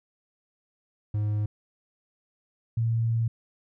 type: tone pair in turn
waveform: triangle / sine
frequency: 105.2 / 114.67 Hz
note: G#2 / A#2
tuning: +23 / -28 cents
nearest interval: minor second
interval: 149 cents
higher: second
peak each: -22 dBFS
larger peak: neither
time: 1.14-1.46 / 2.77-3.28 s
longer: second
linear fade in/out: 5 ms
effects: none